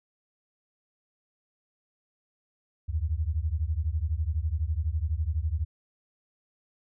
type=beating tone pair; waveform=sine; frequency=73.42 / 85.42 Hz; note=D2 / F2; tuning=0 / -38 cents; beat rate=12 Hz; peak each=-28 / -29 dBFS; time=2.88-5.65 s; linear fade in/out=20 ms; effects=none